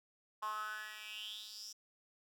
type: tone with high-pass filter sweep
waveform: 10% pulse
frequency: 213.5 Hz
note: G#3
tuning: 48 cents sharp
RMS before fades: -45 dBFS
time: 0.42-1.73 s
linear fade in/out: 10 ms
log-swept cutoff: 1000 to 5900 Hz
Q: 6.9
effects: none